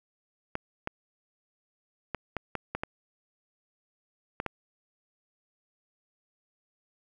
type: clicks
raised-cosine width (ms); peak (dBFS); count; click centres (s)
0.5; -16; 9; 0.554 / 0.874 / 2.147 / 2.367 / 2.553 / 2.75 / 2.835 / 4.401 / 4.463
effects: 9-bit